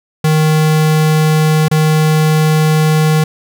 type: tone with dropouts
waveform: square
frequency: 155.56 Hz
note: D#3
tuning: in tune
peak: -9 dBFS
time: 0.24-3.24 s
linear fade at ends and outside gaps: 5 ms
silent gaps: 1.683-1.712 s
effects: none